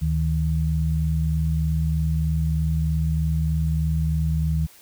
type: tone pair together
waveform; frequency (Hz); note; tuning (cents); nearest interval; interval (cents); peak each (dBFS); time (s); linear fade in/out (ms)
sine; 74.38 / 157.6; D2 / D#3; +23 / +23; octave + minor second; 1300; -22; 0.01-4.67; 20
effects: white hiss -50 dBFS RMS until 4.81 s